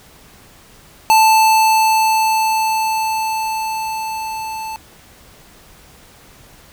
square tone with level ramp, 880 Hz, A5, in tune, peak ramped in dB -8 to -25 dBFS, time 1.1-4.76 s, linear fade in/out 0 ms, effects pink hiss -45 dBFS RMS until 6.72 s

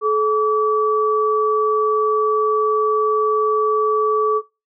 sine tone pair together, 430 / 1149.3 Hz, A4 / D6, -40 / -38 cents, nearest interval octave + perfect fourth, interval 1702 cents, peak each -17 dBFS, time 0.01-4.42 s, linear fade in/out 50 ms, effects noise-tail reverb RT60 0.3 s tail -25 dB re dry

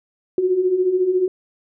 sine beating tone pair, 356.2 / 370.2 Hz, F4 / F#4, +34 / +1 cents, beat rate 14 Hz, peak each -23 / -16 dBFS, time 0.38-1.28 s, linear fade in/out 2 ms, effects none

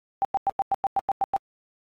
sine tone bursts, 784 Hz, G5, in tune, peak -19 dBFS, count 10, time 0.22-1.364 s, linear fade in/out 0 ms, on 28 ms, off 96 ms, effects AAC 48 kbps

